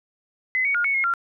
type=tone with pitch steps; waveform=sine; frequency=2033 / 2236 / 1425 / 2216 / 2155 / 1380 Hz; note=B6 / C#7 / F6 / C#7 / C#7 / F6; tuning=+50 / +14 / +34 / -1 / -49 / -21 cents; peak=-19 dBFS; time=0.55-1.138 s; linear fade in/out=0 ms; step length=98 ms; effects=none